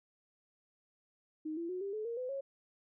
sine tone with pitch steps, 311.1 / 337.3 / 365.7 / 396.5 / 429.9 / 466.1 / 505.4 / 548 Hz, D#4 / E4 / F#4 / G4 / A4 / A#4 / B4 / C#5, 0 / +40 / -20 / +20 / -40 / 0 / +40 / -20 cents, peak -36 dBFS, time 1.45-2.41 s, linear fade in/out 10 ms, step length 120 ms, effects none

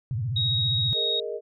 sine tone with vibrato, 116.54 Hz, A#2, in tune, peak -25 dBFS, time 0.11-0.93 s, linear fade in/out 0 ms, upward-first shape sine, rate 15 Hz, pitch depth 270 cents each way
sine tone with pitch glide, 3785 to 3761 Hz, A#7 to A#7, +26 to +15 cents, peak -23 dBFS, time 0.36-1.2 s, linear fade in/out 5 ms, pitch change -11 cents, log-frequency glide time 0.85-0.93 s
sine chord, Ab suspended second, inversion none, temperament equal, 415.3 / 466.2 / 622.3 Hz, Ab4 / Bb4 / Eb5, 0 / 0 / 0 cents, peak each -33 / -32 / -35 dBFS, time 0.93-1.41 s, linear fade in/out 50 ms
effects none

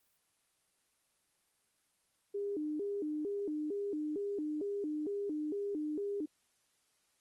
sine tone with vibrato, 350 Hz, F4, 4 cents sharp, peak -34 dBFS, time 2.34-6.26 s, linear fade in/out 10 ms, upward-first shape square, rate 2.2 Hz, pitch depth 250 cents each way, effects white hiss -75 dBFS RMS until 7.2 s + Opus 24 kbps

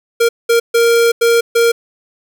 square tone bursts at uneven times, 466.2 Hz, A#4, in tune, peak -9 dBFS, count 5, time 0.2-0.29 / 0.49-0.6 / 0.74-1.12 / 1.21-1.41 / 1.55-1.72 s, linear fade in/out 10 ms, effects 8-bit

